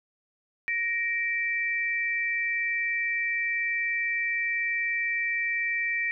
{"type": "tone pair together", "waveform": "sine", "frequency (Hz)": [1873, 2332], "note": ["A#6", "D7"], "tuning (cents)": [8, -13], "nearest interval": "major third", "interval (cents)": 379, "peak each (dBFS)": -28, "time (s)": [0.68, 6.11], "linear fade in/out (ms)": 0, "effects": []}